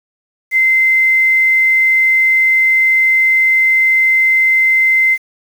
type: tone with quantisation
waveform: sine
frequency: 2073 Hz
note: C7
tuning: 17 cents flat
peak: -8 dBFS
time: 0.51-5.18 s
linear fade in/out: 50 ms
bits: 6
effects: none